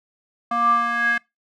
square tone with band-pass filter sweep, 235.6 Hz, A#3, 19 cents sharp, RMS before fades -20 dBFS, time 0.51-1.18 s, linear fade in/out 5 ms, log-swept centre 1000 to 1800 Hz, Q 8.6, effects noise-tail reverb RT60 0.2 s tail -23 dB re dry

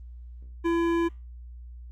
sine tone with hard clipping, 336.8 Hz, E4, 37 cents sharp, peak -24 dBFS, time 0.64-1.09 s, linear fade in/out 20 ms, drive 13 dB, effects added 60 Hz sine -40 dBFS peak until 1.91 s + Opus 32 kbps

